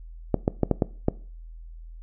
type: clicks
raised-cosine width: 2 ms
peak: -6 dBFS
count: 6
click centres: 0.343 / 0.479 / 0.633 / 0.713 / 0.822 / 1.084 s
effects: noise-tail reverb RT60 0.4 s tail -20 dB re dry + added 41 Hz sine -39 dBFS peak until 2.02 s